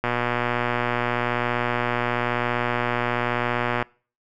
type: click train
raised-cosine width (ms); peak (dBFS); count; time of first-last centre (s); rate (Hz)
0.5; -8; 459; 0.04-3.825; 121
effects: noise-tail reverb RT60 0.4 s tail -24 dB re dry